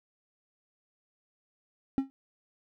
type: tone with exponential decay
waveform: triangle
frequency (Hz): 269.7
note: C#4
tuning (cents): -47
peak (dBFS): -18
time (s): 1.98-2.1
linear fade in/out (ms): 0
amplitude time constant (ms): 26
effects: none